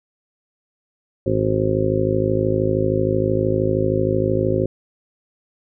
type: harmonic tone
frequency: 53 Hz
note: G#1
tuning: 36 cents sharp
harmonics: 1 / 2 / 3 / 4 / 5 / 6 / 7 / 8 / 9 / 10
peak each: -32 / -23 / -26 / -33 / -25 / -32 / -21 / -30 / -31 / -23 dBFS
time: 1.26-4.66 s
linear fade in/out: 5 ms
effects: none